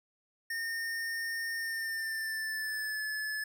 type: tone with pitch glide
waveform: square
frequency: 1827 to 1724.5 Hz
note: A#6 to A6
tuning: -35 to -35 cents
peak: -34 dBFS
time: 0.5-3.44 s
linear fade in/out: 5 ms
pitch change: -100 cents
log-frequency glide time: 1.56-3.02 s
effects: none